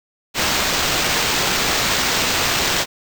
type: noise with sample-and-hold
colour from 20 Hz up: violet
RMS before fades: -19 dBFS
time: 0.34-2.86 s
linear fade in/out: 50 ms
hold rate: 11025 Hz
effects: none

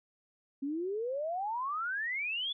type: exponential sweep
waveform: sine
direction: up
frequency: 267.8 to 3500 Hz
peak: -32 dBFS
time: 0.62-2.53 s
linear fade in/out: 10 ms
effects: none

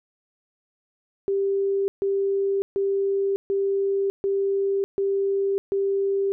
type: tone bursts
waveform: sine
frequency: 393.9 Hz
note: G4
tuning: 8 cents sharp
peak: -20 dBFS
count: 7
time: 1.28-6.32 s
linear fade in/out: 0 ms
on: 600 ms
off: 140 ms
effects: none

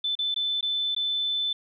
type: tone with dropouts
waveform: sine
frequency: 3520 Hz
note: A7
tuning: in tune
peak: -24 dBFS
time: 0.04-1.53 s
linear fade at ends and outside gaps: 5 ms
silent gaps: 0.153-0.189 / 0.344-0.361 / 0.61-0.627 / 0.949-0.963 s
effects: none

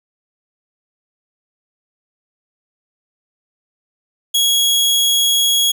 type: tone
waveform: sawtooth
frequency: 3322 Hz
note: G#7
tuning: in tune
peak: -9 dBFS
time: 4.34-5.72 s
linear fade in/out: 10 ms
effects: none

